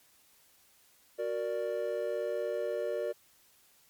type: chord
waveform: triangle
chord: Gb augmented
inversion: none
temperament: equal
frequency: 370 / 466.2 / 587.3 Hz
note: Gb4 / Bb4 / D5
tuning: 0 / 0 / 0 cents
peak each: -36 / -33 / -32 dBFS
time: 1.18-3.13 s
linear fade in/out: 20 ms
effects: white hiss -64 dBFS RMS until 3.89 s + MP3 96 kbps